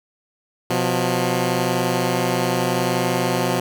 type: tone pair together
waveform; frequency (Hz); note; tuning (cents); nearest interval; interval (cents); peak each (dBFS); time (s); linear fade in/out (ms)
10% pulse; 125.7 / 178.17; B2 / F3; +31 / +35; tritone; 604; -13; 0.7-3.6; 5
effects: none